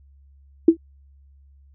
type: tone with exponential decay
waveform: sine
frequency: 329.6 Hz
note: E4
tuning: in tune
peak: -4 dBFS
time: 0.68-0.77 s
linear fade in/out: 5 ms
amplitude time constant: 18 ms
effects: added 69 Hz sine -49 dBFS peak until 1.74 s